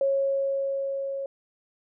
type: tone with level ramp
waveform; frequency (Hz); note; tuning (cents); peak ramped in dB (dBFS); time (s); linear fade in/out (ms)
sine; 548; C#5; -20; -20 to -29; 0.01-1.26; 2
effects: none